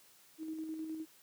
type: tone with tremolo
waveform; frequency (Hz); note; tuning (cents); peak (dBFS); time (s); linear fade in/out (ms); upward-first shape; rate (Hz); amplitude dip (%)
sine; 316.7; D#4; +31; -37; 0.38-1.06; 50; square; 9.7; 35
effects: white hiss -63 dBFS RMS until 1.22 s + high-pass 100 Hz 12 dB/octave